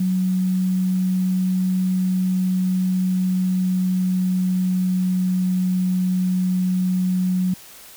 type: tone with pitch glide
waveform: sine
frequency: 185.2 to 183.6 Hz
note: F#3 to F#3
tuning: +2 to -13 cents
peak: -17 dBFS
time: 0-7.54 s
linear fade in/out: 5 ms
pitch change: -15 cents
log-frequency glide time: 2.34-5.76 s
effects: white hiss -43 dBFS RMS until 7.96 s